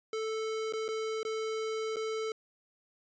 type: tone with dropouts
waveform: square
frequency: 440 Hz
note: A4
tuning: in tune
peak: -33 dBFS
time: 0.13-2.32 s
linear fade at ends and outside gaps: 2 ms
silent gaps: 0.725-0.735 / 0.881-0.887 / 1.231-1.25 / 1.96-1.967 s
effects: resampled to 16000 Hz